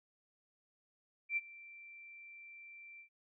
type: tone with ADSR envelope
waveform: sine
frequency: 2349 Hz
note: D7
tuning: in tune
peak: -30 dBFS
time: 1.29-3.09 s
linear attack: 78 ms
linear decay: 32 ms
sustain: -21 dB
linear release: 93 ms
effects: none